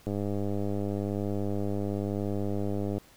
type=click train; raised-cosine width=2 ms; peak=-19 dBFS; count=295; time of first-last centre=0.07-2.981 s; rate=101 Hz; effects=pink hiss -57 dBFS RMS until 3.16 s